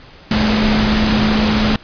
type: tone in noise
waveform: sine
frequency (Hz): 214.9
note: A3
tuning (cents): -41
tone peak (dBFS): -14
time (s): 0.31-1.76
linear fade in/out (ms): 2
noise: pink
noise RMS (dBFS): -17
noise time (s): 0.31-1.76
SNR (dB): 0
effects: pink hiss -41 dBFS RMS until 1.83 s + resampled to 11025 Hz